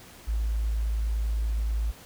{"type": "tone", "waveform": "sine", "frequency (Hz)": 54.7, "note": "A1", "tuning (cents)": -9, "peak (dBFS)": -24, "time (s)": [0.27, 1.92], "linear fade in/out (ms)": 20, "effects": ["pink hiss -49 dBFS RMS until 2.05 s"]}